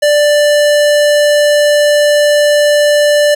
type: tone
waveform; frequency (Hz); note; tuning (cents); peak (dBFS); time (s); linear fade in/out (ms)
square; 589; D5; +5; -7; 0.02-3.35; 10
effects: low-pass 12000 Hz 12 dB/octave + 7-bit